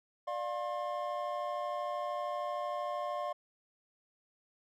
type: tone cluster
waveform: triangle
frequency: 593 / 706 / 1070 Hz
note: D5 / F5 / C6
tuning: +17 / +19 / +38 cents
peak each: -36 / -37 / -37 dBFS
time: 0.27-3.33 s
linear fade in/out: 10 ms
effects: none